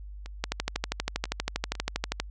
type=two click trains; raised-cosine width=0.2 ms; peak=-24 / -10 dBFS; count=4 / 23; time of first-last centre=0.26-1.753 / 0.44-2.2 s; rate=2.01 / 12.5 Hz; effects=added 50 Hz sine -39 dBFS peak until 2.3 s + resampled to 22050 Hz